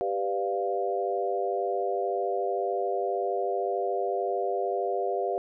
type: chord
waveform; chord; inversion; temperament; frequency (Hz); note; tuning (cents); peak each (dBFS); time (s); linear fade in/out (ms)
sine; G dominant seventh; none; equal; 392 / 493.9 / 587.3 / 698.5; G4 / B4 / D5 / F5; 0 / 0 / 0 / 0; -30 / -32 / -34 / -30; 0.01-5.38; 0
effects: none